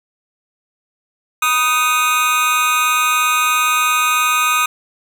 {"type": "tone with amplitude modulation", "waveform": "25% pulse", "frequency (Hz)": 1244.5, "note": "D#6", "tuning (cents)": 0, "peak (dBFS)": -6, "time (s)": [1.42, 4.66], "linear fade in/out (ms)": 5, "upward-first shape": "sine", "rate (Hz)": 277, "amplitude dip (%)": 70, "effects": []}